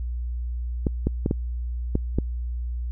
clicks, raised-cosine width 3 ms, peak -9 dBFS, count 6, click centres 0.868 / 1.07 / 1.261 / 1.311 / 1.954 / 2.186 s, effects added 60 Hz sine -26 dBFS peak until 2.91 s

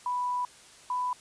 sine tone pair in turn, 987.8 / 994.7 Hz, B5 / B5, 0 / +12 cents, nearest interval unison, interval 12 cents, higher second, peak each -27 / -27 dBFS, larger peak neither, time 0.06-0.45 / 0.9-1.13 s, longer first, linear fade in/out 2 ms, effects white hiss -53 dBFS RMS until 1.2 s + resampled to 22050 Hz

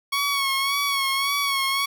15% pulse tone with vibrato, 1108.7 Hz, C#6, in tune, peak -15 dBFS, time 0.12-1.86 s, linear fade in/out 10 ms, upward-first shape sine, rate 1.8 Hz, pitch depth 44 cents each way, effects none

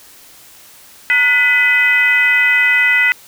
sine tone with frequency modulation, 1999 Hz, B6, 20 cents sharp, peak -9 dBFS, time 1.1-3.12 s, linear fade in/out 0 ms, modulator 539 Hz, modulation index 0.87, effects white hiss -42 dBFS RMS until 3.27 s

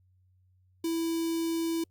square tone with notch filter, 330 Hz, E4, 2 cents sharp, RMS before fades -30 dBFS, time 0.84-1.84 s, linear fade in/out 5 ms, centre 1400 Hz, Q 0.53, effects added 92 Hz sine -62 dBFS peak until 1.9 s + Opus 48 kbps

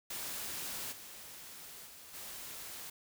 white noise with level steps, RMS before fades -41 / -50 / -53 / -46 dBFS, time 0.1-2.9 s, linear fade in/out 5 ms, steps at 0.91 / 1.85 / 2.13 s, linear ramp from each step 20 ms, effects none

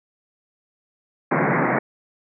pink band-pass noise, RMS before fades -20 dBFS, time 1.31-1.79 s, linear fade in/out 5 ms, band 130 to 2200 Hz, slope 96 dB/octave, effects none

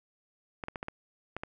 clicks, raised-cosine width 0.5 ms, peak -21 dBFS, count 7, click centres 0.638 / 0.684 / 0.758 / 0.829 / 0.884 / 1.366 / 1.435 s, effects none

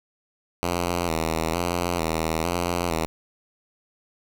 5% pulse tone with vibrato, 83.9 Hz, E2, 31 cents sharp, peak -12 dBFS, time 0.63-3.06 s, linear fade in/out 0 ms, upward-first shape square, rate 1.1 Hz, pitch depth 67 cents each way, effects none

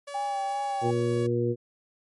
sawtooth tone with pitch glide, 570 to 562.5 Hz, C#5 to C#5, +48 to +25 cents, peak -33 dBFS, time 0.07-1.27 s, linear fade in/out 10 ms, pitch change -23 cents, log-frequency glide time 0.25-0.83 s
sine tone with vibrato, 801 Hz, G5, 37 cents sharp, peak -27 dBFS, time 0.14-0.91 s, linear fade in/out 10 ms, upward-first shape sine, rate 2.6 Hz, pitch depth 30 cents each way
harmonic tone, 119.4 Hz, A#2, 42 cents sharp, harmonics 1 / 2 / 3 / 4, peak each -28 / -32 / -27 / -29 dBFS, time 0.81-1.56 s, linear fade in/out 50 ms
effects MP3 48 kbps

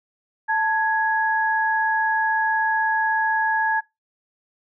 sine tone pair together, 883.1 / 1667 Hz, A5 / G#6, +6 / +6 cents, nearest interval major seventh, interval 1100 cents, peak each -21 dBFS, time 0.48-3.81 s, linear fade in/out 20 ms, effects noise-tail reverb RT60 0.2 s tail -22 dB re dry

